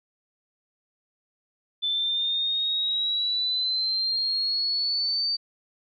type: exponential sweep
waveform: sine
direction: up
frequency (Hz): 3512 to 4618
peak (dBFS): -23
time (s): 1.82-5.37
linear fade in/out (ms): 20
effects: none